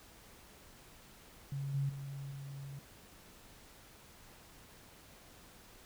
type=tone with level steps; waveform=sine; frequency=138.59 Hz; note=C#3; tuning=in tune; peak=-36 / -31 / -41 / -43 dBFS; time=1.52-2.79 s; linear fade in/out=2 ms; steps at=1.74 / 1.89 / 2.31 s; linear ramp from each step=5 ms; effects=pink hiss -58 dBFS RMS until 5.85 s